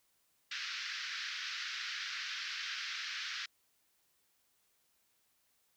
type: band-pass noise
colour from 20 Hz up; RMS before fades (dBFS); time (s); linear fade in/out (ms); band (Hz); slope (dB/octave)
pink; -41; 0.51-3.46; 5; 1400 to 5600; 48
effects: white hiss -75 dBFS RMS until 5.76 s